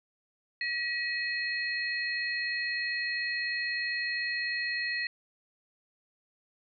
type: tone cluster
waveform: sine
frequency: 1920 / 2533 / 4257 Hz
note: B6 / D#7 / C8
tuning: -49 / +30 / +29 cents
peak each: -31 / -37 / -37 dBFS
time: 0.61-5.07 s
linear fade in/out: 2 ms
effects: none